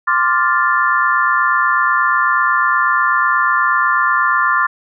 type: chord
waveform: sine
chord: D minor seventh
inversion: third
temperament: equal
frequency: 1046.5 / 1174.7 / 1396.9 / 1760 Hz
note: C6 / D6 / F6 / A6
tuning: 0 / 0 / 0 / 0 cents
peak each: -17 dBFS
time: 0.07-4.67 s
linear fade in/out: 10 ms
effects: none